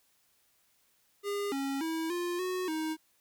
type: tone with pitch steps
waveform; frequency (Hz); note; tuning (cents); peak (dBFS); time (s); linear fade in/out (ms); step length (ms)
square; 405.7 / 274.1 / 323.8 / 350.8 / 367.5 / 315.2; G#4 / C#4 / E4 / F4 / F#4 / D#4; -41 / -19 / -31 / +8 / -12 / +23; -32; 1.23-2.97; 50; 290
effects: white hiss -70 dBFS RMS until 3.2 s